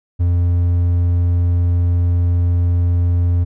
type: tone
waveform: triangle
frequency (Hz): 87.31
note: F2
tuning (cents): 0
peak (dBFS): -10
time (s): 0.19-3.45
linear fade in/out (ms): 20
effects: none